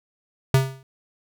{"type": "tone with exponential decay", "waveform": "square", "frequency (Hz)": 133.3, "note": "C3", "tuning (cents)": 33, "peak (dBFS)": -12, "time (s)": [0.54, 0.83], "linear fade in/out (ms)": 2, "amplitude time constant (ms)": 62, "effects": []}